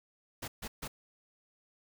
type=noise bursts; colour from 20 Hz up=pink; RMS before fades=-40 dBFS; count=3; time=0.42-0.88 s; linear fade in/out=10 ms; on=60 ms; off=140 ms; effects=none

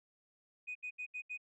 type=tone bursts; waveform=sine; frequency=2489 Hz; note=D#7; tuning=in tune; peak=-38 dBFS; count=5; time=0.67-1.377 s; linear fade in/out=20 ms; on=83 ms; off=73 ms; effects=tanh soft clip ceiling -35 dBFS

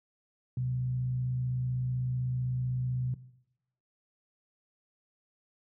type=tone with frequency modulation; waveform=sine; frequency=126.3 Hz; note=B2; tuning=39 cents sharp; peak=-28 dBFS; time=0.57-3.14 s; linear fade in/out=2 ms; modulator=55.8 Hz; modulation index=0.3; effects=noise-tail reverb RT60 0.8 s tail -17 dB re dry + high-pass 80 Hz 12 dB/octave

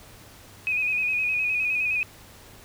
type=tone with vibrato; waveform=sine; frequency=2500 Hz; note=D#7; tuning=8 cents sharp; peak=-22 dBFS; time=0.67-2.03 s; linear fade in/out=0 ms; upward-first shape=square; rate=9.7 Hz; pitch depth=33 cents each way; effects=added 100 Hz sine -55 dBFS peak until 2.64 s + pink hiss -49 dBFS RMS until 2.64 s

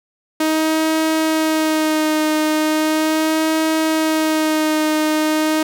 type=tone with vibrato; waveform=sawtooth; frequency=313 Hz; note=D#4; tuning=10 cents sharp; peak=-11 dBFS; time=0.4-5.63 s; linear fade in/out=5 ms; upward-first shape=sine; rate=0.38 Hz; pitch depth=24 cents each way; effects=none

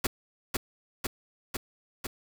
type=noise with echo; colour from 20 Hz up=pink; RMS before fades=-27 dBFS; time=0.04-0.07 s; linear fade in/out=5 ms; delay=500 ms; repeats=4; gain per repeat=-2 dB; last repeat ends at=2.07 s; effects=none

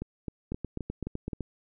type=two click trains; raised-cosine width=3 ms; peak=-20 / -21 dBFS; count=8 / 6; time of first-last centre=0.52-1.407 / 0.02-1.332 s; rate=7.89 / 3.81 Hz; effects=none

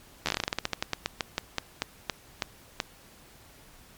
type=slowing click train; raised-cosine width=0.2 ms; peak=-9 dBFS; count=24; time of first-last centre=0.26-2.802 s; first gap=12 ms; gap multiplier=1.17; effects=pink hiss -54 dBFS RMS until 3.97 s + MP3 96 kbps

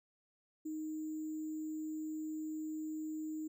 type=tone with sample-and-hold; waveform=sine; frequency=311.1 Hz; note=D#4; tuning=in tune; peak=-38 dBFS; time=0.65-3.48 s; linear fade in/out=10 ms; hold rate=7350 Hz; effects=none

